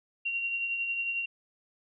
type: tone with tremolo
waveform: sine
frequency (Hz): 2755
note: F7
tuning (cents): -24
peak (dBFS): -27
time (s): 0.25-1.26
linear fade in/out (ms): 10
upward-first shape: triangle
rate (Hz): 11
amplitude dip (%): 45
effects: none